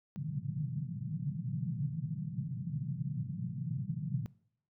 white band-pass noise, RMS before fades -37 dBFS, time 0.16-4.26 s, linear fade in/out 0 ms, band 120 to 170 Hz, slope 48 dB/octave, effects noise-tail reverb RT60 0.7 s tail -23 dB re dry

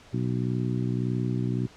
harmonic tone, 61.74 Hz, B1, in tune, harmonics 2 / 3 / 4 / 5 / 6, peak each -27 / -31 / -33 / -35 / -37 dBFS, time 0.13-1.67 s, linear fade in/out 10 ms, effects pink hiss -52 dBFS RMS until 1.76 s + low-pass 6000 Hz 12 dB/octave

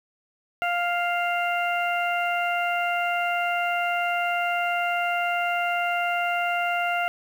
harmonic tone with a mistuned harmonic, 700 Hz, F5, 4 cents sharp, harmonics 1 / 2 / 3 / 4, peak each -25 / -28 / -31 / -31 dBFS, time 0.62-7.08 s, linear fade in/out 0 ms, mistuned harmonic 4, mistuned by -18 cents, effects 8-bit

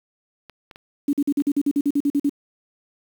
clicks, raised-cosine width 0.3 ms, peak -25 dBFS, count 4, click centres 0.497 / 0.712 / 0.759 / 1.403 s
sine tone bursts, 285.4 Hz, D4, 49 cents flat, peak -16 dBFS, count 13, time 1.08-2.295 s, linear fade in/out 5 ms, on 51 ms, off 46 ms
effects 7-bit

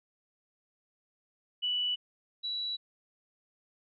sine tone pair in turn, 2960 / 3925 Hz, F#7 / B7, 0 / -11 cents, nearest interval perfect fourth, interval 489 cents, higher second, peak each -28 / -32 dBFS, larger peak first, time 1.62-1.96 / 2.43-2.77 s, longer neither, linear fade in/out 20 ms, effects none

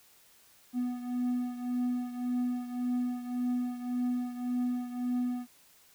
triangle beating tone pair, 246.4 / 248.2 Hz, B3 / B3, -4 / +9 cents, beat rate 1.8 Hz, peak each -29 / -34 dBFS, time 0.73-5.47 s, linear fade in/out 50 ms, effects white hiss -61 dBFS RMS until 5.94 s

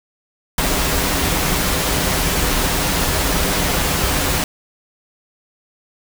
pink noise with comb filter, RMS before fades -18 dBFS, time 0.58-4.44 s, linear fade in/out 2 ms, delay 8.9 ms, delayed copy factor -0.5, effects none

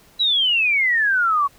sine exponential sweep, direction down, 3973 to 1100 Hz, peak -15 dBFS, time 0.19-1.48 s, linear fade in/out 20 ms, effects pink hiss -52 dBFS RMS until 1.58 s

